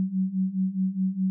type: beating tone pair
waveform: sine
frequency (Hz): 185.8 / 190.6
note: F#3 / G3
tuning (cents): +7 / -48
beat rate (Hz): 4.8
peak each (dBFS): -28 / -25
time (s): 0-1.3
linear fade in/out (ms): 0
effects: none